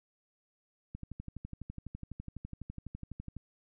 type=click train; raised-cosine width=5 ms; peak=-29 dBFS; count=30; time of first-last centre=0.95-3.367 s; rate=12 Hz; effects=none